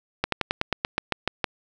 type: slowing click train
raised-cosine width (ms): 0.3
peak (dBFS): -6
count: 11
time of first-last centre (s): 0.24-1.442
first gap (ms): 83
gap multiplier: 1.08
effects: none